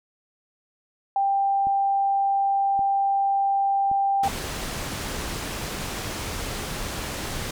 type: tone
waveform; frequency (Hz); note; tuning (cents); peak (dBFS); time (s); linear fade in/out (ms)
sine; 790; G5; +13; -19; 1.16-4.28; 2
type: click train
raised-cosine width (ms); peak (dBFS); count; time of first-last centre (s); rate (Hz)
3; -26; 4; 1.67-5.037; 0.891
type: low-pass noise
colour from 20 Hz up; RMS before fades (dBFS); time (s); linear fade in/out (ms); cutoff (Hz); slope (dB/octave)
pink; -31; 4.23-7.51; 5; 11000; 12
effects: none